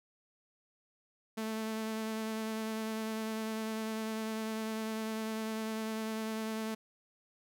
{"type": "tone with vibrato", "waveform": "sawtooth", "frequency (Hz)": 220, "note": "A3", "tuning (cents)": 0, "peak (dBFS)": -31, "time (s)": [1.37, 6.75], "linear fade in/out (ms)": 10, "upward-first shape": "triangle", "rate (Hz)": 10, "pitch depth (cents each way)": 18, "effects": []}